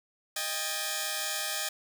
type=tone cluster; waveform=5% pulse; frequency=623 / 795 / 1714 Hz; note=D#5 / G5 / A6; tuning=+2 / +24 / -46 cents; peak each=-24 dBFS; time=0.36-1.69 s; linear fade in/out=5 ms; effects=none